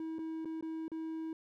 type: tone with dropouts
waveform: triangle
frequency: 321.4 Hz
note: E4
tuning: 44 cents flat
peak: -35 dBFS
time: 0-1.33 s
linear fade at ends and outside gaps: 2 ms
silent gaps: 0.185-0.19 / 0.448-0.455 / 0.61-0.625 / 0.881-0.917 s
effects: none